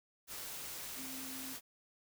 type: tone in noise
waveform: sine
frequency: 262.9 Hz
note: C4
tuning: 8 cents sharp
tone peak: -48 dBFS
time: 0.95-1.57 s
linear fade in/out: 50 ms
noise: white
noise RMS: -45 dBFS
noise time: 0.27-1.61 s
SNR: -6 dB
effects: none